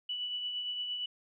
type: tone with tremolo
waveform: sine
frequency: 2960 Hz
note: F#7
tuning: in tune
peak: -32 dBFS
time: 0.09-1.06 s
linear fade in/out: 5 ms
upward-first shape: triangle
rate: 8.7 Hz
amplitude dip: 40%
effects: none